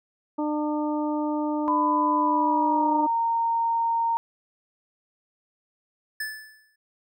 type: harmonic tone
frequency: 300 Hz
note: D4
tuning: 37 cents sharp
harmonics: 1 / 2 / 3 / 4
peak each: -25 / -32 / -31 / -39 dBFS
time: 0.38-3.07 s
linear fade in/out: 10 ms
type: tone with pitch glide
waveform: sine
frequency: 1000 to 922.3 Hz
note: B5 to A#5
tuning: +21 to -19 cents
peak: -21 dBFS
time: 1.68-4.17 s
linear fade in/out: 0 ms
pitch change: -140 cents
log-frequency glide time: 2.18-3.01 s
type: tone with exponential decay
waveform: square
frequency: 1741 Hz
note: A6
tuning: 19 cents flat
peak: -27 dBFS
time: 6.2-6.76 s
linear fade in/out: 5 ms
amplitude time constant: 120 ms
effects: none